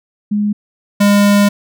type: tone pair in turn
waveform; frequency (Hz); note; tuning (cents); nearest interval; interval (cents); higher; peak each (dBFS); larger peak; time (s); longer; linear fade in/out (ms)
sine / square; 207.7 / 203.3; G#3 / G#3; 0 / -37; unison; 37; first; -12 / -8; second; 0.31-0.53 / 1-1.49; second; 10
effects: none